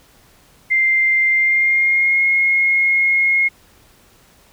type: tone with pitch glide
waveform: sine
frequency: 2093 to 2154 Hz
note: C7 to C7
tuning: 0 to +50 cents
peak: -12 dBFS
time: 0.7-3.49 s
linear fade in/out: 20 ms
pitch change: +50 cents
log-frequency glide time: 1.3-2.23 s
effects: pink hiss -51 dBFS RMS until 4.52 s